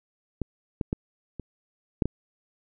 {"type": "clicks", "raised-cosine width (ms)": 3, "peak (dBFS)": [-15, -14, -13, -22, -8, -13], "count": 6, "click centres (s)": [0.417, 0.812, 0.929, 1.397, 2.022, 2.056], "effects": []}